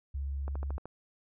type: tone with vibrato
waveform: sine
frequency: 69.3 Hz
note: C#2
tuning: in tune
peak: -32 dBFS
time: 0.14-0.78 s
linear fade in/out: 10 ms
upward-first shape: sine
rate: 16 Hz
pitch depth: 13 cents each way
type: click train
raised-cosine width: 1 ms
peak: -28 dBFS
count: 6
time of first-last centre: 0.48-0.856 s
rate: 13.3 Hz
effects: none